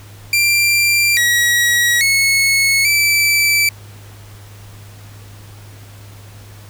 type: tone with pitch steps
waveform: sawtooth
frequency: 2368 / 1913 / 2192 / 2322 Hz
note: D7 / A#6 / C#7 / D7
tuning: +14 / +44 / -20 / -20 cents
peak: -8 dBFS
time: 0.33-3.69 s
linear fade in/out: 2 ms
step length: 840 ms
effects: added 102 Hz sine -36 dBFS peak until 6.69 s + pink hiss -43 dBFS RMS until 6.69 s